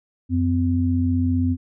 sine tone pair together, 90.3 / 255.4 Hz, F#2 / C4, -42 / -42 cents, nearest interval octave + tritone, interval 1800 cents, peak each -20 dBFS, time 0.29-1.57 s, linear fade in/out 50 ms, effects none

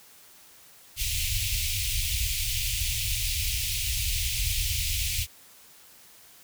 pink band-stop noise, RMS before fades -28 dBFS, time 0.96-5.27 s, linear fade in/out 50 ms, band 110 to 2300 Hz, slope 48 dB/octave, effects white hiss -53 dBFS RMS until 6.43 s

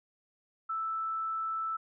sine tone, 1319 Hz, E6, 1 cent sharp, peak -31 dBFS, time 0.69-1.77 s, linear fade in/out 10 ms, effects none

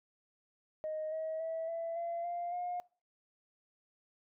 sine tone with pitch steps, 622.3 / 636.5 / 651 / 665.8 / 681 / 696.5 / 712.4 Hz, D#5 / D#5 / E5 / E5 / F5 / F5 / F5, 0 / +39 / -22 / +17 / -44 / -5 / +34 cents, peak -34 dBFS, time 0.84-2.8 s, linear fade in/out 0 ms, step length 280 ms, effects noise-tail reverb RT60 0.4 s tail -24 dB re dry + tanh soft clip ceiling -31 dBFS

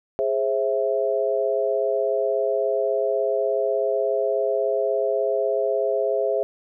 sine chord, Ab augmented, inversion none, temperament equal with one note detuned, 415.3 / 531.8 / 659.3 Hz, Ab4 / C5 / E5, 0 / +28 / 0 cents, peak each -24 dBFS, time 0.19-6.43 s, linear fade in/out 0 ms, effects none

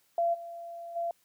sine tone with level steps, 682 Hz, F5, 41 cents flat, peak -24 / -39 / -29 dBFS, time 0.18-1.11 s, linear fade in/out 2 ms, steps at 0.33 / 0.95 s, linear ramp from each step 20 ms, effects white hiss -69 dBFS RMS until 1.24 s + high-pass 60 Hz 12 dB/octave

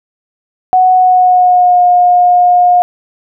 sine tone with pitch glide, 740 to 714.8 Hz, F#5 to F5, 0 to +40 cents, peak -4 dBFS, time 0.73-2.82 s, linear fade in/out 0 ms, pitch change -60 cents, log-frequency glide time 0.93-1.83 s, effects none

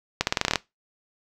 accelerating click train, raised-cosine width 0.2 ms, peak -3 dBFS, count 10, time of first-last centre 0.21-0.557 s, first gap 61 ms, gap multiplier 0.88, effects noise-tail reverb RT60 0.2 s tail -20 dB re dry

